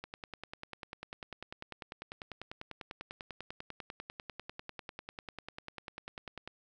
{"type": "click train", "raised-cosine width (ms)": 0.3, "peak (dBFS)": -26, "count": 66, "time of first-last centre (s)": [0.04, 6.476], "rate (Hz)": 10.1, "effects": []}